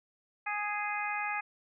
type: harmonic tone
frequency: 415.3 Hz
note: G#4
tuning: in tune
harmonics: 2 / 3 / 4 / 5 / 6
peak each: -36 / -39 / -39 / -38 / -38 dBFS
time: 0.46-1.41 s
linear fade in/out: 10 ms
effects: none